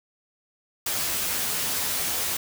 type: noise with comb filter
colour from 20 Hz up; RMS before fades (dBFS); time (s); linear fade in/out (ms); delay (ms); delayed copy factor
white; -27; 0.86-2.37; 5; 12; +0.6
effects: none